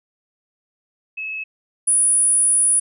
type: tone pair in turn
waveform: sine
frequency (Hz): 2586 / 9790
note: E7 / D#9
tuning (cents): -34 / -29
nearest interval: octave + major seventh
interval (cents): 2305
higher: second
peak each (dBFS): -25 / -13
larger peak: second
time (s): 1.17-1.44 / 1.87-2.8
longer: second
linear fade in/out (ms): 10
effects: none